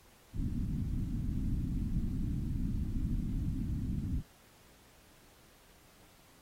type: low-pass noise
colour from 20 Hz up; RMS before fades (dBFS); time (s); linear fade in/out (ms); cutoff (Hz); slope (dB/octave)
pink; -34; 0.33-4.23; 50; 280; 48
effects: pink hiss -62 dBFS RMS until 6.41 s + AAC 48 kbps